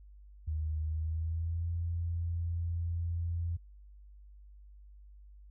sine tone with pitch glide, 77.78 to 84.82 Hz, D#2 to E2, 0 to +50 cents, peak -31 dBFS, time 0.47-3.57 s, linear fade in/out 10 ms, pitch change +150 cents, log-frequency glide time 0.82-1.69 s, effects added 50 Hz sine -51 dBFS peak until 5.5 s

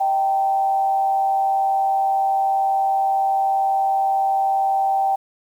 sine tone with frequency modulation, 779 Hz, G5, 11 cents flat, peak -16 dBFS, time 0-5.16 s, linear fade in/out 10 ms, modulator 141 Hz, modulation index 0.32, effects 8-bit

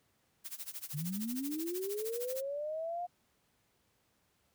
blue noise with tremolo, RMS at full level -41 dBFS, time 0.44-2.42 s, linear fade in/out 20 ms, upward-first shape sine, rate 13 Hz, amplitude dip 90%
sine linear sweep, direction up, 138.59 to 717 Hz, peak -35 dBFS, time 0.93-3.07 s, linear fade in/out 20 ms
effects pink hiss -74 dBFS RMS until 4.54 s + high-pass 60 Hz 12 dB/octave

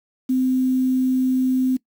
sine tone with quantisation, 257.6 Hz, C4, 27 cents flat, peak -16 dBFS, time 0.29-1.77 s, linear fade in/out 10 ms, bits 7, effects noise-tail reverb RT60 0.1 s tail -21 dB re dry

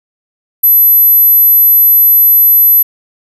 sine tone, 12000 Hz, F#9, 23 cents sharp, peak -3 dBFS, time 0.63-2.83 s, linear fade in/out 10 ms, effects none

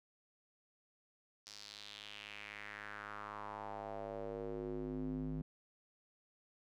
square tone with band-pass filter sweep, 51.91 Hz, G#1, in tune, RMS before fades -45 dBFS, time 1.46-5.42 s, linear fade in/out 5 ms, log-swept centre 5300 to 200 Hz, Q 3.1, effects none

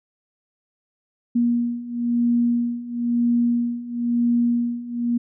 sine beating tone pair, 237.5 / 238.5 Hz, A#3 / A#3, +33 / +40 cents, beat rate 1 Hz, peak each -23 / -20 dBFS, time 1.35-5.18 s, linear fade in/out 10 ms, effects none

